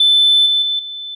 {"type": "tone with level steps", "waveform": "sine", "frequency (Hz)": 3520, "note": "A7", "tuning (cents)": 0, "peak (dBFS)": [-7, -11, -15, -25], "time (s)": [0, 1.15], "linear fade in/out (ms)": 5, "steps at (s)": [0.46, 0.62, 0.79], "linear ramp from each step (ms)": 2, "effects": ["tanh soft clip ceiling -4 dBFS"]}